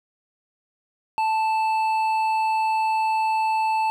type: tone with hard clipping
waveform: sine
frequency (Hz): 880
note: A5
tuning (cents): 0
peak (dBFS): -21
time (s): 1.18-3.9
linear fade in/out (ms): 0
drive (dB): 7
effects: none